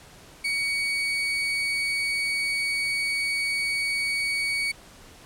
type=tone; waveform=35% pulse; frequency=2245 Hz; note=C#7; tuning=21 cents sharp; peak=-22 dBFS; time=0.44-4.72 s; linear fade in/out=10 ms; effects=pink hiss -49 dBFS RMS until 5.25 s + low-pass 11000 Hz 12 dB/octave